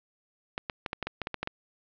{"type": "clicks", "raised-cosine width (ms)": 0.3, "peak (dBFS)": -15, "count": 11, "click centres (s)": [0.579, 0.698, 0.862, 0.931, 1.027, 1.07, 1.217, 1.271, 1.343, 1.43, 1.474], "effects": ["low-pass 4000 Hz 12 dB/octave"]}